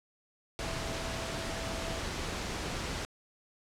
sine tone in noise, 659.3 Hz, E5, in tune, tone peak -43 dBFS, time 0.59-1.99 s, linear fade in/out 0 ms, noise pink, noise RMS -36 dBFS, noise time 0.59-3.05 s, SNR -10 dB, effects low-pass 7000 Hz 12 dB/octave

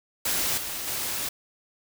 white noise with level steps, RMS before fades -26 / -33 / -30 dBFS, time 0.25-1.29 s, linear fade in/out 5 ms, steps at 0.57 / 0.87 s, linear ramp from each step 10 ms, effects none

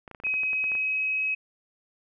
clicks, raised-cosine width 0.5 ms, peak -27 dBFS, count 12, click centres 0.078 / 0.113 / 0.148 / 0.201 / 0.237 / 0.268 / 0.34 / 0.434 / 0.532 / 0.641 / 0.718 / 0.752 s
sine tone with pitch glide, 2535 to 2551 Hz, D#7 to D#7, +32 to +43 cents, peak -24 dBFS, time 0.24-1.35 s, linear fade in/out 10 ms, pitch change +11 cents, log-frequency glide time 0.37-1.17 s
effects none

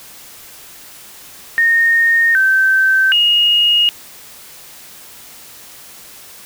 sine tone with pitch steps, 1843 / 1549 / 2866 Hz, A#6 / G6 / F7, -20 / -21 / +44 cents, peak -9 dBFS, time 1.58-3.89 s, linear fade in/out 0 ms, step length 770 ms, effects white hiss -38 dBFS RMS until 6.45 s

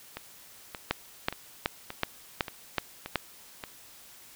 two click trains, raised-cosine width 0.3 ms, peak -20 / -9 dBFS, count 7 / 7, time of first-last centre 0.17-3.638 / 0.91-3.157 s, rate 1.73 / 2.67 Hz, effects white hiss -52 dBFS RMS until 4.35 s

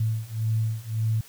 sine beating tone pair, 110 / 111.8 Hz, A2 / A2, 0 / +28 cents, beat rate 1.8 Hz, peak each -27 / -26 dBFS, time 0-1.21 s, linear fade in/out 5 ms, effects white hiss -50 dBFS RMS until 1.28 s

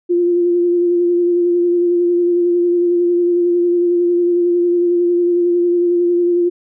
sine tone with vibrato, 349.2 Hz, F4, in tune, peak -11 dBFS, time 0.09-6.5 s, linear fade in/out 20 ms, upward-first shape sine, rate 11 Hz, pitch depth 21 cents each way, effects none

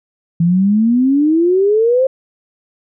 sine exponential sweep, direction up, 164.81 to 537 Hz, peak -9 dBFS, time 0.4-2.07 s, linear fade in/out 5 ms, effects none

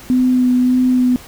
sine tone with vibrato, 251.8 Hz, B3, 34 cents sharp, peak -10 dBFS, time 0.1-1.16 s, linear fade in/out 0 ms, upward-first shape sine, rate 1.7 Hz, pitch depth 15 cents each way, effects pink hiss -38 dBFS RMS until 1.27 s

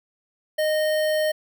square tone with notch filter, 617 Hz, D#5, 15 cents flat, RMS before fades -22 dBFS, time 0.58-1.32 s, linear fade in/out 10 ms, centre 6900 Hz, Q 1.6, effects none

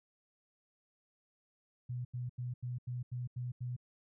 sine tone bursts, 123.47 Hz, B2, in tune, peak -36 dBFS, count 8, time 1.89-3.765 s, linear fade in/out 10 ms, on 160 ms, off 85 ms, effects none

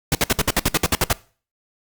pink noise bursts, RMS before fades -17 dBFS, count 12, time 0.12-1.129 s, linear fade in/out 2 ms, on 30 ms, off 59 ms, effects noise-tail reverb RT60 0.4 s tail -21 dB re dry + Opus 48 kbps

